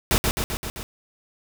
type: noise with echo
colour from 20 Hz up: pink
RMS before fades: -19 dBFS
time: 0.11-0.18 s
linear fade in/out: 0 ms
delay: 130 ms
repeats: 5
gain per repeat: -3 dB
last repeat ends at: 0.83 s
effects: none